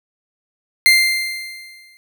30% pulse tone with exponential decay, 2093 Hz, C7, in tune, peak -4 dBFS, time 0.86-1.97 s, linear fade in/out 0 ms, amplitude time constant 240 ms, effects none

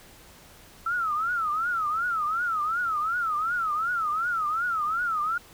sine tone with vibrato, 1318.5 Hz, E6, in tune, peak -24 dBFS, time 0.86-5.38 s, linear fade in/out 5 ms, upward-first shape triangle, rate 2.7 Hz, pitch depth 200 cents each way, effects pink hiss -51 dBFS RMS until 5.53 s

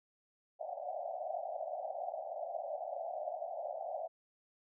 white band-pass noise, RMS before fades -41 dBFS, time 0.59-4.08 s, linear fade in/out 20 ms, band 580 to 760 Hz, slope 96 dB/octave, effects none

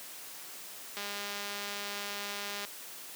click train, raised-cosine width 0.2 ms, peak -21 dBFS, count 342, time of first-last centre 0.97-2.65 s, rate 203 Hz, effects white hiss -46 dBFS RMS until 3.15 s + high-pass 200 Hz 12 dB/octave

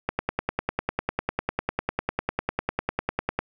click train, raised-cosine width 0.5 ms, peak -9 dBFS, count 34, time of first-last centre 0.09-3.39 s, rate 10 Hz, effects none

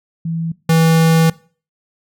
sine / square tone pair in turn, 164.81 / 162.92 Hz, E3 / E3, 0 / -20 cents, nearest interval unison, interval 20 cents, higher first, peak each -18 / -10 dBFS, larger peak second, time 0.25-0.52 / 0.69-1.3 s, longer second, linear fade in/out 5 ms, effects noise-tail reverb RT60 0.4 s tail -21 dB re dry

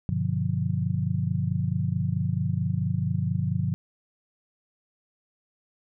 sine chord, G dominant seventh, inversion none, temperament just, 98 / 122.5 / 147 / 176.4 Hz, G2 / B2 / D3 / F3, 0 / -14 / +2 / +18 cents, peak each -29 dBFS, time 0.09-3.74 s, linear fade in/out 0 ms, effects none

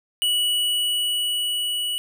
square tone with level ramp, 2940 Hz, F#7, 12 cents flat, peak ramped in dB -19 to -24 dBFS, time 0.22-1.98 s, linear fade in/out 0 ms, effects none

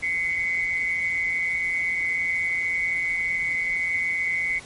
sine tone pair together, 2044 / 2217 Hz, C7 / C#7, -41 / 0 cents, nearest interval minor second, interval 141 cents, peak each -25 dBFS, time 0.02-4.6 s, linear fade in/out 20 ms, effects pink hiss -44 dBFS RMS until 4.65 s + MP3 48 kbps

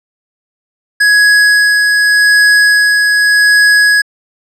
square tone with tremolo, 1671 Hz, G#6, 10 cents sharp, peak -5 dBFS, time 1-4.02 s, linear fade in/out 10 ms, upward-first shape sine, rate 0.85 Hz, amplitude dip 30%, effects low-pass 9000 Hz 12 dB/octave

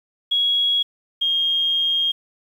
sine tone pair in turn, 3322 / 3235 Hz, G#7 / G#7, 0 / -46 cents, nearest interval unison, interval 46 cents, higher first, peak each -16 / -17 dBFS, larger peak first, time 0.31-0.83 / 1.21-2.12 s, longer second, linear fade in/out 10 ms, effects 8-bit

